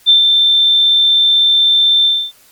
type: tone with ADSR envelope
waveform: sine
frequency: 3562 Hz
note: A7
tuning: 21 cents sharp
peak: -3 dBFS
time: 0.06-2.32 s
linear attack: 32 ms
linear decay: 120 ms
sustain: -4 dB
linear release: 270 ms
effects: white hiss -47 dBFS RMS until 2.51 s + MP3 96 kbps